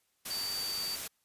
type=tone in noise; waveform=sine; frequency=4608 Hz; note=D8; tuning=34 cents flat; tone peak=-34 dBFS; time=0.3-0.96 s; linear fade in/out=10 ms; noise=white; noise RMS=-39 dBFS; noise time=0.25-1.08 s; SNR=+2 dB; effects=white hiss -75 dBFS RMS until 1.24 s + resampled to 32000 Hz